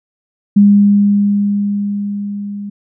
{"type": "tone with level ramp", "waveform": "sine", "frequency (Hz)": 203.1, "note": "G#3", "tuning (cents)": -38, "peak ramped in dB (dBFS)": [-3, -22], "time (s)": [0.56, 2.7], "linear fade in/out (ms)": 10, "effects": []}